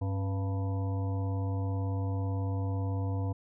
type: harmonic tone with a mistuned harmonic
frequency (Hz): 98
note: G2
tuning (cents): 0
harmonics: 1 / 3 / 5 / 7 / 9 / 10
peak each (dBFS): -29 / -39 / -43 / -46 / -48 / -49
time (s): 0.01-3.33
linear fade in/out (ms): 10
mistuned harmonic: 3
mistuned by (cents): -110
effects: none